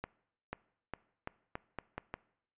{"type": "accelerating click train", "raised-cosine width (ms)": 0.5, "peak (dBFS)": -23, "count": 8, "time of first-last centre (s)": [0.04, 2.14], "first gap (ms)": 490, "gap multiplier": 0.83, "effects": ["noise-tail reverb RT60 0.7 s tail -21 dB re dry", "resampled to 8000 Hz"]}